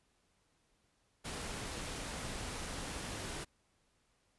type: noise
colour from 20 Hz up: pink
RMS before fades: -42 dBFS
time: 1.24-3.45 s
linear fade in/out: 20 ms
effects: pink hiss -75 dBFS RMS until 4.38 s + resampled to 24000 Hz